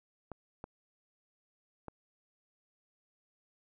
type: clicks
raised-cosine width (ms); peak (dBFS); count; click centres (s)
1; -28; 3; 0.317 / 0.641 / 1.883
effects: none